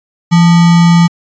sine tone with sample-and-hold, 170 Hz, F3, 46 cents flat, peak -3 dBFS, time 0.31-1.08 s, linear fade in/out 20 ms, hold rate 1050 Hz, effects resampled to 16000 Hz

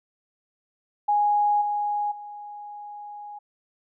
sine tone with level steps, 828 Hz, G#5, 5 cents flat, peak -18 / -23 / -36 dBFS, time 1.08-3.39 s, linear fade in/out 10 ms, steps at 1.61 / 2.11 s, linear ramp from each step 10 ms, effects none

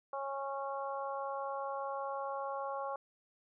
harmonic tone, 274.9 Hz, C#4, 14 cents flat, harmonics 2 / 3 / 4 / 5, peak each -40 / -41 / -41 / -49 dBFS, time 0.13-2.96 s, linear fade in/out 2 ms, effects none

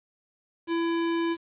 square tone, 334.6 Hz, E4, 26 cents sharp, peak -25 dBFS, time 0.67-1.37 s, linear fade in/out 50 ms, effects resampled to 8000 Hz + 9-bit

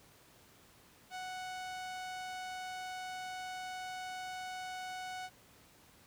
sawtooth tone with low-pass filter, 740 Hz, F#5, in tune, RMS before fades -43 dBFS, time 1.1-5.3 s, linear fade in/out 50 ms, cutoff 8200 Hz, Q 0.7, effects pink hiss -62 dBFS RMS until 6.06 s + high-pass 60 Hz 12 dB/octave

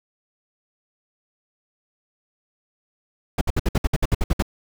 brown noise bursts, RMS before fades -18 dBFS, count 12, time 3.38-4.424 s, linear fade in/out 5 ms, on 32 ms, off 60 ms, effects none

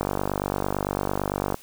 click train, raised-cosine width 1 ms, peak -10 dBFS, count 76, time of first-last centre 0.01-1.544 s, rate 48.9 Hz, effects white hiss -49 dBFS RMS until 1.62 s

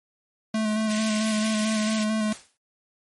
square tone with vibrato, 216.3 Hz, A3, 29 cents flat, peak -23 dBFS, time 0.54-2.33 s, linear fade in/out 5 ms, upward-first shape square, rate 4.5 Hz, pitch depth 20 cents each way
pink high-pass noise, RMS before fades -33 dBFS, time 0.89-2.05 s, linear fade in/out 20 ms, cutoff 1900 Hz, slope 48 dB/octave
white noise with exponential decay, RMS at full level -35 dBFS, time 2.32-2.57 s, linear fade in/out 0 ms, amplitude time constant 53 ms
effects MP3 48 kbps

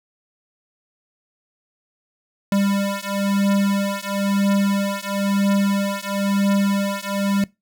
square beating tone pair, 198.5 / 199.5 Hz, G3 / G3, +22 / +31 cents, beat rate 1 Hz, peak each -22 dBFS, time 2.52-7.44 s, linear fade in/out 2 ms, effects noise-tail reverb RT60 0.2 s tail -21 dB re dry

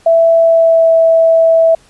sine tone with pitch glide, 662 to 655.5 Hz, E5 to E5, +7 to -10 cents, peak -5 dBFS, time 0.06-1.75 s, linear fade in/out 5 ms, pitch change -17 cents, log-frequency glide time 0.38-0.91 s, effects pink hiss -47 dBFS RMS until 1.89 s + resampled to 24000 Hz

